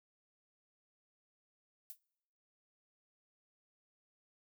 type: noise with exponential decay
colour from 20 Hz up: violet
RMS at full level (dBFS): -43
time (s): 1.9-1.99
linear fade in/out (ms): 0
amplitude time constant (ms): 18
effects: noise-tail reverb RT60 0.9 s tail -26 dB re dry